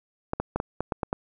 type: clicks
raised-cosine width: 1 ms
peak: -12 dBFS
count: 8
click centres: 0.334 / 0.4 / 0.56 / 0.601 / 0.806 / 0.922 / 1.032 / 1.129 s
effects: none